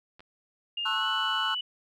clicks, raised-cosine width 0.3 ms, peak -34 dBFS, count 2, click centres 0.195 / 0.205 s
sine tone with pitch glide, 2824 to 2964 Hz, F7 to F#7, +19 to +2 cents, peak -29 dBFS, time 0.77-1.61 s, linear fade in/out 5 ms, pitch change +83 cents, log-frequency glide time 0.9-1.07 s
triangle chord, F# minor seventh, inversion first, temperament equal with one note detuned, 880 / 1084 / 1318.5 / 1480 Hz, A5 / C#6 / E6 / F#6, 0 / -39 / 0 / 0 cents, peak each -33 / -32 / -31 / -30 dBFS, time 0.85-1.55 s, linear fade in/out 10 ms
effects none

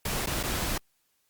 pink noise with dropouts, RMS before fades -30 dBFS, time 0.05-0.78 s, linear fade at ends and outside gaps 5 ms, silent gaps 0.261-0.27 / 0.43-0.435 s, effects white hiss -72 dBFS RMS until 1.29 s + Opus 48 kbps

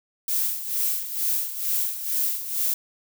violet noise with tremolo, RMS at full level -23 dBFS, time 0.28-2.74 s, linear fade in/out 2 ms, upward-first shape sine, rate 2.2 Hz, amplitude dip 70%, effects none

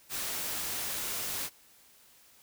white noise, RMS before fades -35 dBFS, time 0.09-1.5 s, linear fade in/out 50 ms, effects white hiss -60 dBFS RMS until 2.42 s

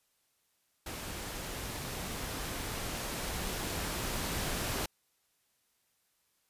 pink noise with level ramp, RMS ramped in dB -41 to -34 dBFS, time 0.86-4.86 s, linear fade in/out 5 ms, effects white hiss -75 dBFS RMS until 6.49 s + resampled to 32000 Hz

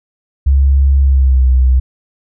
sine tone with pitch glide, 68.5 to 63.91 Hz, C#2 to C2, -20 to -40 cents, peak -6 dBFS, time 0.46-1.8 s, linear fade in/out 10 ms, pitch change -120 cents, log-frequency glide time 1.01-1.46 s, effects none

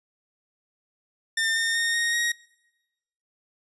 sawtooth tone with pitch steps, 1803 / 1822.9 / 1843 / 1863.4 / 1883.9 Hz, A6 / A#6 / A#6 / A#6 / A#6, +42 / -39 / -20 / -1 / +18 cents, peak -19 dBFS, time 1.37-2.32 s, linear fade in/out 5 ms, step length 190 ms, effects noise-tail reverb RT60 1.0 s tail -24 dB re dry + resampled to 24000 Hz

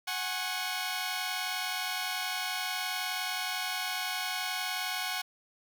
10% pulse chord, F# suspended second, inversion none, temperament equal with one note detuned, 740 / 830.6 / 1090.3 Hz, F#5 / G#5 / C#6, 0 / 0 / -29 cents, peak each -26 / -30 / -29 dBFS, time 0.07-5.22 s, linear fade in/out 10 ms, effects none

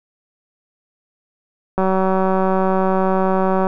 click train, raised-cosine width 1 ms, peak -5 dBFS, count 358, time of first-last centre 1.78-3.669 s, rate 189 Hz, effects none

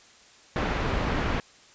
pink low-pass noise, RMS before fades -27 dBFS, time 0.56-1.4 s, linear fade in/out 0 ms, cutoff 2300 Hz, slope 12 dB/octave, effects white hiss -54 dBFS RMS until 1.74 s + resampled to 16000 Hz

